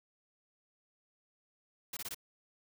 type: noise bursts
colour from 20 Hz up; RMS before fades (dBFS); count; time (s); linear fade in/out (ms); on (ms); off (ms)
white; -41; 4; 1.93-2.146; 5; 39; 20
effects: none